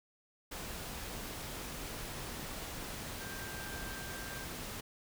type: tone in noise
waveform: sine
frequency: 1579 Hz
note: G6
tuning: 12 cents sharp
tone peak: -47 dBFS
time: 3.2-4.45 s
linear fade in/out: 10 ms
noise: pink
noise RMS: -43 dBFS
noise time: 0.51-4.81 s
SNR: -7 dB
effects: none